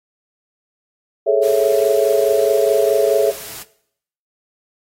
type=chord; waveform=sine; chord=A major seventh; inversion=third; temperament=equal; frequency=415.3 / 440 / 554.4 / 659.3 Hz; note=G#4 / A4 / C#5 / E5; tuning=0 / 0 / 0 / 0 cents; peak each=-17 dBFS; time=1.26-3.32 s; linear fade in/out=20 ms
type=noise; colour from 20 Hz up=white; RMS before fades=-33 dBFS; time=1.42-3.64 s; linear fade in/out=20 ms
effects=noise-tail reverb RT60 0.7 s tail -19 dB re dry + AAC 48 kbps